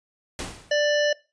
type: noise with exponential decay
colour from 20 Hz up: pink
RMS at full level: -29 dBFS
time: 0.39-0.85 s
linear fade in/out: 1 ms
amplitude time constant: 100 ms
type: harmonic tone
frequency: 590 Hz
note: D5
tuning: 8 cents sharp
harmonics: 1 / 3 / 5 / 7 / 9 / 10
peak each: -20 / -26 / -30 / -36 / -35 / -38 dBFS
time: 0.71-1.13 s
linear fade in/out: 5 ms
effects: noise-tail reverb RT60 0.3 s tail -22 dB re dry + resampled to 22050 Hz

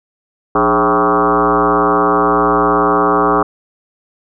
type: tone with frequency modulation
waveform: sine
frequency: 773 Hz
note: G5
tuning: 24 cents flat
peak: -9 dBFS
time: 0.55-3.43 s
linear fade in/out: 5 ms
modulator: 119 Hz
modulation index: 4.4
effects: none

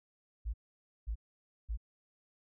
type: tone bursts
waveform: sine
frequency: 54.7 Hz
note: A1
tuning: 9 cents flat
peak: -33 dBFS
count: 3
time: 0.45-1.774 s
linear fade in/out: 20 ms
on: 88 ms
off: 530 ms
effects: none

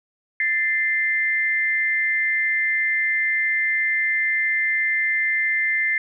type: tone pair together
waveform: sine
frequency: 1769 / 2086 Hz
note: A6 / C7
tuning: +9 / -6 cents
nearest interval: minor third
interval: 285 cents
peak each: -23 / -20 dBFS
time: 0.4-5.98 s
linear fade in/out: 2 ms
effects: none

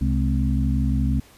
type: harmonic tone with a mistuned harmonic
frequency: 65.8 Hz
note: C2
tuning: 10 cents sharp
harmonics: 1 / 2 / 3 / 4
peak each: -21 / -24 / -26 / -27 dBFS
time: 0.01-1.2 s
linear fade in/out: 5 ms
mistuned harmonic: 3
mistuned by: +120 cents
effects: pink hiss -51 dBFS RMS until 1.37 s + resampled to 32000 Hz

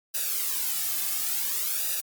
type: noise with flanger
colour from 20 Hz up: blue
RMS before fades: -28 dBFS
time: 0.14-2.01 s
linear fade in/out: 10 ms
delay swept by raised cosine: 0.92 to 2.12 ms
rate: 0.57 Hz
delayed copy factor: -0.7
effects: Opus 48 kbps

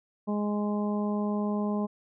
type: harmonic tone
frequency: 207.7 Hz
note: G#3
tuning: in tune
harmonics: 1 / 2 / 3 / 4 / 5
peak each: -27 / -35 / -37 / -40 / -40 dBFS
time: 0.27-1.87 s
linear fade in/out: 20 ms
effects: none

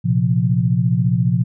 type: chord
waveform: sine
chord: Bb suspended second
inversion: none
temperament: just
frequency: 116.54 / 131.11 / 174.81 Hz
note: Bb2 / C3 / F3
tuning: 0 / +4 / +2 cents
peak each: -18 dBFS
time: 0.04-1.44 s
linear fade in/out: 20 ms
effects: none

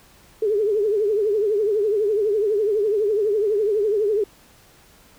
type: tone with vibrato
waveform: sine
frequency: 419.4 Hz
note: G#4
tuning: 17 cents sharp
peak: -17 dBFS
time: 0.42-4.24 s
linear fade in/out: 5 ms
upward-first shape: triangle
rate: 12 Hz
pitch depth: 130 cents each way
effects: pink hiss -52 dBFS RMS until 5.18 s

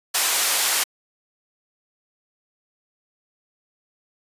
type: band-pass noise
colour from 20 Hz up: white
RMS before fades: -21 dBFS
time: 0.14-0.84 s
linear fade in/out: 10 ms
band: 560 to 12000 Hz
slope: 12 dB/octave
effects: resampled to 32000 Hz

